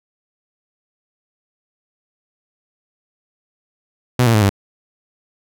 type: tone with pitch steps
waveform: sawtooth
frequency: 124.5 / 115.49 / 107.14 / 99.39 Hz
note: B2 / A#2 / A2 / G2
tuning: +14 / -16 / -46 / +24 cents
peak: -7 dBFS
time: 4.19-4.494 s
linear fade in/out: 5 ms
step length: 76 ms
effects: none